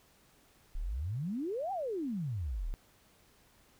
sine exponential two-way sweep, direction up then down, 30.82 to 812 to 30.82 Hz, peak -33 dBFS, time 0.75-2.74 s, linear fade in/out 0 ms, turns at 1.72 s, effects pink hiss -65 dBFS RMS until 3.79 s

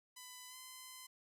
5% pulse tone with pitch glide, 1001 to 1025 Hz, B5 to C6, +23 to -36 cents, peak -39 dBFS, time 0.16-1.07 s, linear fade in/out 10 ms, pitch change +41 cents, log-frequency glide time 0.48-0.56 s, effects none

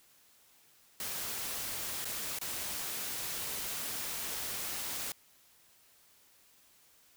white noise with dropouts, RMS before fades -38 dBFS, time 1-5.12 s, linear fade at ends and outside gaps 2 ms, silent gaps 2.046-2.053 / 2.388-2.413 s, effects white hiss -64 dBFS RMS until 7.16 s

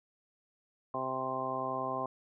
harmonic tone, 130.81 Hz, C3, in tune, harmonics 1 / 2 / 3 / 4 / 5 / 6 / 7 / 8, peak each -47 / -43 / -43 / -42 / -39 / -40 / -47 / -36 dBFS, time 0.94-2.06 s, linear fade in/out 2 ms, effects none

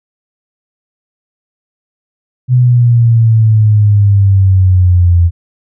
sine exponential sweep, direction down, 126.6 to 84.9 Hz, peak -4 dBFS, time 2.48-5.31 s, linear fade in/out 50 ms, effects none

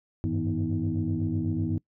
sine tone cluster, 94.6 / 102.6 / 159.9 / 246 / 319.7 Hz, F#2 / G#2 / D#3 / B3 / D#4, +39 / -21 / +48 / -7 / +47 cents, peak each -31 dBFS, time 0.24-1.78 s, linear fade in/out 0 ms, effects noise-tail reverb RT60 0.1 s tail -23 dB re dry + tanh soft clip ceiling -17 dBFS

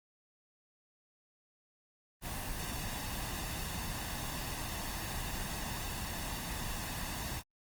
pink noise with comb filter, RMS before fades -39 dBFS, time 2.21-7.43 s, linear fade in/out 50 ms, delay 1.1 ms, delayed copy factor +0.5, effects Opus 24 kbps

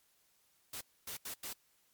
white noise bursts at uneven times, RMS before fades -43 dBFS, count 4, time 0.73-0.81 / 1.07-1.17 / 1.25-1.34 / 1.43-1.53 s, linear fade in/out 5 ms, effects white hiss -72 dBFS RMS until 1.93 s + MP3 96 kbps

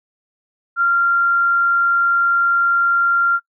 sine tone, 1385 Hz, F6, 15 cents flat, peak -12 dBFS, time 0.76-3.4 s, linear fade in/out 50 ms, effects noise-tail reverb RT60 0.1 s tail -23 dB re dry

